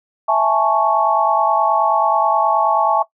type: chord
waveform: sine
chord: A major seventh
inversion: second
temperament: equal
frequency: 659.3 / 830.6 / 880 / 1108.7 Hz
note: E5 / G#5 / A5 / C#6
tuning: 0 / 0 / 0 / 0 cents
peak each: -18 dBFS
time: 0.28-3.03 s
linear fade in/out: 10 ms
effects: noise-tail reverb RT60 0.1 s tail -17 dB re dry